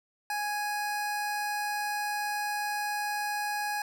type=tone; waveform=25% pulse; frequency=830.6 Hz; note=G#5; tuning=in tune; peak=-26 dBFS; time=0.3-3.82 s; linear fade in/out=2 ms; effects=none